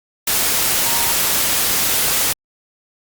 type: tone in noise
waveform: sine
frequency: 932.3 Hz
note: A#5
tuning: in tune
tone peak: -27 dBFS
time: 0.86-1.12 s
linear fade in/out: 5 ms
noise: white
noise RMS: -17 dBFS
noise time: 0.27-2.33 s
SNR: -13 dB
effects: Opus 48 kbps